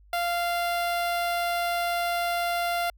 sawtooth tone with notch filter, 694 Hz, F5, 11 cents flat, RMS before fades -27 dBFS, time 0.13-2.9 s, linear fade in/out 2 ms, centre 6800 Hz, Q 1.7, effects added 50 Hz sine -52 dBFS peak until 2.97 s

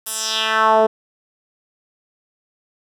10% pulse tone with band-pass filter sweep, 220 Hz, A3, in tune, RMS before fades -17 dBFS, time 0.06-0.87 s, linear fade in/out 10 ms, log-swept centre 12000 to 490 Hz, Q 2.3, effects none

